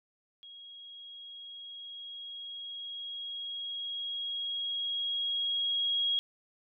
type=tone with level ramp; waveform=sine; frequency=3293 Hz; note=G#7; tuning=15 cents flat; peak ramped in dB=-47 to -26 dBFS; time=0.43-6.19 s; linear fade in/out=0 ms; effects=none